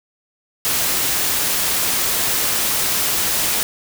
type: noise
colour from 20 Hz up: white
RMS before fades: -19 dBFS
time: 0.65-3.63 s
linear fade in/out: 0 ms
effects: none